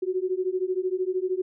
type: beating tone pair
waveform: sine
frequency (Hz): 364.1 / 377.1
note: F#4 / F#4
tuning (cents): -28 / +33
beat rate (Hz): 13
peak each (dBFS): -27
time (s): 0.02-1.42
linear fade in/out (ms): 10
effects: none